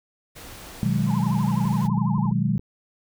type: noise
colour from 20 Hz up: pink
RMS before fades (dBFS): -41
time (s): 0.35-1.88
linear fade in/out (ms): 20
type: chord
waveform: sine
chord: G# minor seventh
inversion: first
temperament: equal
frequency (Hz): 123.47 / 155.56 / 185 / 207.7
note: B2 / D#3 / F#3 / G#3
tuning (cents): 0 / 0 / 0 / 0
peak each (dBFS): -25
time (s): 0.83-2.58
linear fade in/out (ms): 0
type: tone with vibrato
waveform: sine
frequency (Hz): 932.3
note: A#5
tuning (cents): 0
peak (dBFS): -31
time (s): 1.06-2.33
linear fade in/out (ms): 50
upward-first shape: sine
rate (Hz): 12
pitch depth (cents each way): 210
type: clicks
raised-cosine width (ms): 3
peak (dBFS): -27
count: 10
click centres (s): 1.654 / 1.727 / 1.854 / 1.898 / 1.977 / 2.181 / 2.255 / 2.312 / 2.557 / 2.595
effects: none